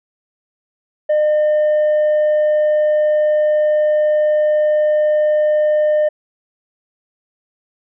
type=tone with tanh clipping; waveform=triangle; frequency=606 Hz; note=D#5; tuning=46 cents flat; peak=-12 dBFS; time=1.09-6.09 s; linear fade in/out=10 ms; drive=7 dB; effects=none